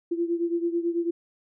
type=beating tone pair; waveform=sine; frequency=338.5 / 347.6 Hz; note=E4 / F4; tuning=+46 / -8 cents; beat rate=9.1 Hz; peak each=-25 / -29 dBFS; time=0.11-1.11 s; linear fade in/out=10 ms; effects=none